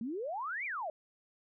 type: exponential two-way sweep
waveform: sine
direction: up then down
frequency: 213.7 to 2433 to 582 Hz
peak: -35 dBFS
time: 0.01-0.9 s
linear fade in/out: 2 ms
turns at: 0.65 s
effects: none